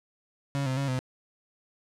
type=tone with pitch steps; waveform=35% pulse; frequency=139.5 / 130.7 / 138.6 / 128.6 Hz; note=C#3 / C3 / C#3 / C3; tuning=+11 / -1 / 0 / -30 cents; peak=-25 dBFS; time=0.55-0.99 s; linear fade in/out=0 ms; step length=110 ms; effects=low-pass 9000 Hz 12 dB/octave